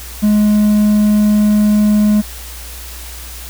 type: tone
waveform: triangle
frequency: 210 Hz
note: G#3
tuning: 19 cents sharp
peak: -6 dBFS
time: 0.22-2.22 s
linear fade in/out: 20 ms
effects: added 60 Hz sine -30 dBFS peak until 3.49 s + white hiss -32 dBFS RMS until 3.49 s